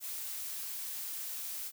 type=noise; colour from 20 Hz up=blue; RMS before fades=-40 dBFS; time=0-1.72 s; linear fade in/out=50 ms; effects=none